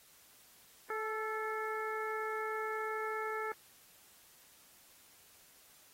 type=harmonic tone with a mistuned harmonic; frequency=434.6 Hz; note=A4; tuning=21 cents flat; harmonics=1 / 2 / 3 / 4 / 5; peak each=-39 / -43 / -40 / -43 / -47 dBFS; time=0.9-3.52 s; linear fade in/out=2 ms; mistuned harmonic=3; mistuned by=+32 cents; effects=white hiss -62 dBFS RMS until 5.93 s + AAC 48 kbps